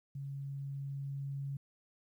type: tone with level ramp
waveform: sine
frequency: 138.8 Hz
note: C#3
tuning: 3 cents sharp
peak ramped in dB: -39 to -36 dBFS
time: 0.15-1.57 s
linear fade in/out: 5 ms
effects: 12-bit